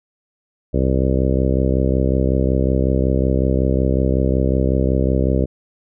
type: harmonic tone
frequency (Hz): 65.41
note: C2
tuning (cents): 0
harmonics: 1 / 2 / 3 / 4 / 5 / 6 / 7 / 8 / 9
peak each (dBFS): -18 / -21 / -23 / -24 / -25 / -26 / -26 / -27 / -28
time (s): 0.73-5.46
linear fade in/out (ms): 20
effects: none